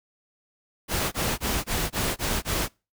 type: noise bursts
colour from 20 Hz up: pink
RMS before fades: -26 dBFS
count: 7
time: 0.88-2.686 s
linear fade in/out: 50 ms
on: 240 ms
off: 21 ms
effects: noise-tail reverb RT60 0.3 s tail -26 dB re dry